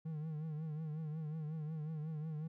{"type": "tone with vibrato", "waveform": "triangle", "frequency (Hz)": 155.56, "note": "D#3", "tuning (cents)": 0, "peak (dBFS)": -37, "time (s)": [0.05, 2.48], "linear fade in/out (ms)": 10, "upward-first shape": "triangle", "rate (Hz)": 5.5, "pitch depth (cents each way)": 83, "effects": []}